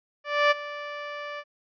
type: tone with ADSR envelope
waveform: 15% pulse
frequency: 585 Hz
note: D5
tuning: 7 cents flat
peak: -10 dBFS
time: 0.24-1.44 s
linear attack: 270 ms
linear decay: 22 ms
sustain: -17 dB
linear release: 51 ms
effects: resampled to 11025 Hz